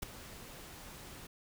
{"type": "noise with ADSR envelope", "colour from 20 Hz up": "pink", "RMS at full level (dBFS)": -35, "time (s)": [0.02, 1.27], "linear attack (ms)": 11, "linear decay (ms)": 5, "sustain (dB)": -15, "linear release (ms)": 6, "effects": []}